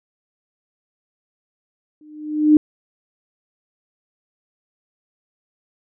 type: tone with exponential growth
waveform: sine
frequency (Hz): 303.2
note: D#4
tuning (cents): -45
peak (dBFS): -5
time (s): 2.01-2.57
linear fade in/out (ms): 2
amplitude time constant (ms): 120
effects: none